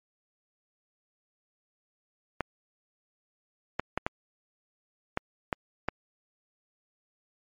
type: clicks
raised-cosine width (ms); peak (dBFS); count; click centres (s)
0.5; -12; 7; 2.407 / 3.796 / 3.976 / 4.065 / 5.174 / 5.528 / 5.886
effects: MP3 48 kbps